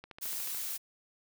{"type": "click train", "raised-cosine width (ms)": 0.3, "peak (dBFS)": -30, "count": 8, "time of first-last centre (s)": [0.04, 0.547], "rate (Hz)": 13.8}
{"type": "noise", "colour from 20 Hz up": "blue", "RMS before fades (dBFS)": -37, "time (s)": [0.21, 0.78], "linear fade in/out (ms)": 20}
{"effects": []}